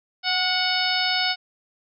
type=harmonic tone with a mistuned harmonic; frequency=740 Hz; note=F#5; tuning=in tune; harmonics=1 / 2 / 3 / 4 / 5 / 6 / 7; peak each=-28 / -28 / -28 / -28 / -28 / -28 / -28 dBFS; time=0.23-1.36 s; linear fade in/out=50 ms; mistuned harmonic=2; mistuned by=-30 cents; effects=none